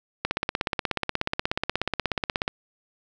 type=click train; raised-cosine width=0.3 ms; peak=-8 dBFS; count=38; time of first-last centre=0.25-2.479 s; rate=16.6 Hz; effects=none